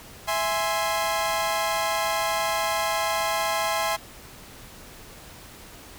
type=chord; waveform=sawtooth; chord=E augmented; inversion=none; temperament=equal; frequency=659.3 / 830.6 / 1046.5 Hz; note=E5 / G#5 / B#5; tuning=0 / 0 / 0 cents; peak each=-24 dBFS; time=0.27-3.97 s; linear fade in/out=20 ms; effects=pink hiss -45 dBFS RMS until 5.98 s